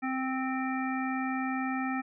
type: harmonic tone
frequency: 261.6 Hz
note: C4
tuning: in tune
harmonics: 1 / 3 / 5 / 7 / 9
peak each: -31 / -36 / -38 / -39 / -41 dBFS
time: 0.02-2.02 s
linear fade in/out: 20 ms
effects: none